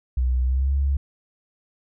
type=tone with pitch glide; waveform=sine; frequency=62.8 to 69.28 Hz; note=B1 to C#2; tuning=+30 to 0 cents; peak=-18 dBFS; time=0.17-0.97 s; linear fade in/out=5 ms; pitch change=+170 cents; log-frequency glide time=0.43-0.74 s; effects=none